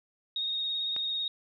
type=tone with vibrato; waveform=sine; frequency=3729 Hz; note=A#7; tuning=in tune; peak=-29 dBFS; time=0.36-1.28 s; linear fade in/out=2 ms; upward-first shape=sine; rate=18 Hz; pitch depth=23 cents each way
type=click; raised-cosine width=0.3 ms; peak=-25 dBFS; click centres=0.964 s
effects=none